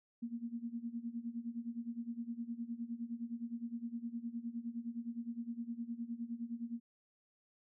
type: tone with tremolo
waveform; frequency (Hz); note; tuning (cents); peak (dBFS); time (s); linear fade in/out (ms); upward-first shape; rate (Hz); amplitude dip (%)
sine; 234.2; A#3; +8; -36; 0.22-6.8; 10; sine; 9.7; 85
effects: none